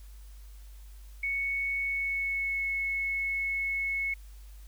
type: tone with pitch glide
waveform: sine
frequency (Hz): 2217 to 2195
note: C#7 to C#7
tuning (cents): 0 to -18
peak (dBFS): -28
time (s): 1.23-4.14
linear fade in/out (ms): 5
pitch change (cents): -18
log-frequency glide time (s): 1.81-2.65
effects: added 50 Hz sine -45 dBFS peak until 4.67 s + white hiss -61 dBFS RMS until 4.67 s